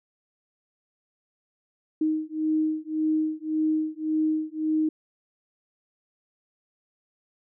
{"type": "beating tone pair", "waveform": "sine", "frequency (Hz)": [311.1, 312.9], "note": ["D#4", "D#4"], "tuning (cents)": [0, 10], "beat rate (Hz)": 1.8, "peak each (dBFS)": -26, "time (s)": [2.01, 4.89], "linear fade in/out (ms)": 5, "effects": []}